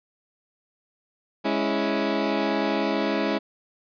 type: chord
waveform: 20% pulse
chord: C# minor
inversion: second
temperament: equal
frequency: 207.7 / 277.2 / 329.6 Hz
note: G#3 / C#4 / E4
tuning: 0 / 0 / 0 cents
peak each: -22 dBFS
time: 1.44-3.39 s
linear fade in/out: 20 ms
effects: resampled to 11025 Hz